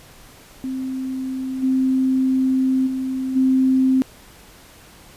sine tone with level steps, 261.6 Hz, C4, in tune, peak -23 / -15 / -21 / -13 dBFS, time 0.64-4.02 s, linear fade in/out 0 ms, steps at 1.62 / 2.86 / 3.35 s, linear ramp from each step 20 ms, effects pink hiss -46 dBFS RMS until 5.16 s + resampled to 32000 Hz

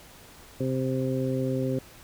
harmonic tone, 130.81 Hz, C3, in tune, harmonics 1 / 2 / 3 / 4, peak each -29 / -29 / -32 / -32 dBFS, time 0.6-1.79 s, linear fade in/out 5 ms, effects pink hiss -50 dBFS RMS until 2.03 s

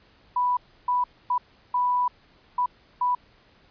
sine tone bursts at uneven times, 987.8 Hz, B5, in tune, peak -20 dBFS, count 6, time 0.36-0.57 / 0.88-1.04 / 1.3-1.38 / 1.74-2.08 / 2.58-2.66 / 3.01-3.15 s, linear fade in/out 5 ms, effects pink hiss -58 dBFS RMS until 3.7 s + resampled to 11025 Hz

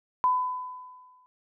sine tone with exponential decay, 1005 Hz, B5, 30 cents sharp, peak -18 dBFS, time 0.24-1.26 s, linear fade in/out 0 ms, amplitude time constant 220 ms, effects none

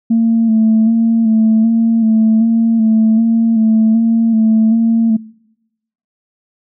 sine tone with vibrato, 224.3 Hz, A3, 34 cents sharp, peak -7 dBFS, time 0.1-5.17 s, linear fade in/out 10 ms, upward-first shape square, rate 1.3 Hz, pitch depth 27 cents each way, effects noise-tail reverb RT60 0.9 s tail -24 dB re dry + tanh soft clip ceiling -4 dBFS

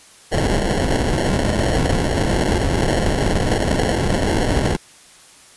pink noise with sample-and-hold, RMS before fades -18 dBFS, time 0.31-4.77 s, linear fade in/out 20 ms, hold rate 1225 Hz, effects white hiss -46 dBFS RMS until 5.56 s + resampled to 24000 Hz

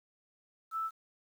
sine tone with quantisation, 1318.5 Hz, E6, in tune, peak -32 dBFS, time 0.71-0.91 s, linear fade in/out 50 ms, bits 10, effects none

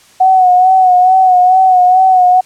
sine tone with vibrato, 740 Hz, F#5, in tune, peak -4 dBFS, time 0.2-2.41 s, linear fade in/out 10 ms, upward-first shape sine, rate 2.3 Hz, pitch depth 43 cents each way, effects white hiss -44 dBFS RMS until 2.45 s + low-pass 9000 Hz 12 dB/octave

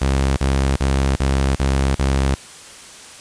sawtooth tone bursts, 67.5 Hz, C#2, 45 cents flat, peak -11 dBFS, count 6, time 0.01-2.35 s, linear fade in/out 10 ms, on 360 ms, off 36 ms, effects white hiss -39 dBFS RMS until 3.2 s + resampled to 22050 Hz

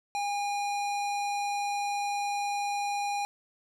square tone with low-pass filter, 813 Hz, G#5, 37 cents flat, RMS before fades -31 dBFS, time 0.15-3.25 s, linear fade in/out 0 ms, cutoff 8400 Hz, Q 0.82, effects none

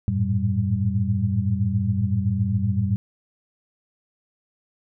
sine tone cluster, 93 / 106.7 / 114.4 / 194.7 Hz, F#2 / G#2 / A#2 / G3, +9 / +47 / -32 / -12 cents, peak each -25 dBFS, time 0.08-2.96 s, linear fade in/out 0 ms, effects none

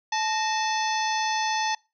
harmonic tone with a mistuned harmonic, 871 Hz, A5, 18 cents flat, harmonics 1 / 2 / 3 / 4 / 5 / 6 / 7, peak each -25 / -31 / -35 / -36 / -36 / -36 / -35 dBFS, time 0.12-1.75 s, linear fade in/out 5 ms, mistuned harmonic 2, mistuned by +100 cents, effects noise-tail reverb RT60 0.3 s tail -26 dB re dry

